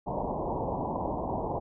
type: low-pass noise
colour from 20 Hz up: white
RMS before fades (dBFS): -32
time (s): 0.06-1.6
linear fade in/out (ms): 20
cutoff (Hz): 1000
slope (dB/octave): 96
effects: none